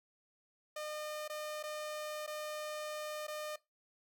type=tone with dropouts; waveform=sawtooth; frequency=607 Hz; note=D#5; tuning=43 cents flat; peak=-36 dBFS; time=0.76-3.56 s; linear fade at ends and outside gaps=5 ms; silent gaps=1.279-1.297 / 1.628-1.636 / 2.265-2.275 / 3.269-3.28 s; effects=noise-tail reverb RT60 0.2 s tail -19 dB re dry